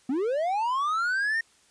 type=linear sweep; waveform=triangle; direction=up; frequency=240.6 to 1860 Hz; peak=-22 dBFS; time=0.09-1.41 s; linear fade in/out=5 ms; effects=white hiss -61 dBFS RMS until 1.7 s + resampled to 22050 Hz